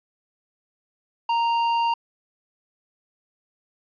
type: tone with tanh clipping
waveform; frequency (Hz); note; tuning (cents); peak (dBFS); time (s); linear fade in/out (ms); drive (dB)
triangle; 930; A#5; -4; -21; 1.29-1.94; 5; 15
effects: resampled to 11025 Hz